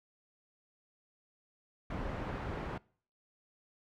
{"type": "low-pass noise", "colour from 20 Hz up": "pink", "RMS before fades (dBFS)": -39, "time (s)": [1.9, 2.78], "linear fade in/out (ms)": 5, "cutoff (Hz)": 1500, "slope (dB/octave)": 12, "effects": ["noise-tail reverb RT60 0.5 s tail -24 dB re dry"]}